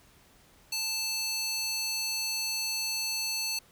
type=tone with high-pass filter; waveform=square; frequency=880 Hz; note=A5; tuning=in tune; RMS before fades=-32 dBFS; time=0.72-3.59 s; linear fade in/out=5 ms; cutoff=4000 Hz; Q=1.6; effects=pink hiss -60 dBFS RMS until 3.71 s